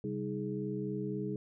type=tone cluster; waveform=sine; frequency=133.7 / 197.5 / 316.3 / 416.5 Hz; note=C3 / G3 / D#4 / G#4; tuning=+38 / +13 / +29 / +5 cents; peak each=-40 / -38 / -40 / -39 dBFS; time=0.04-1.36 s; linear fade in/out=2 ms; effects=none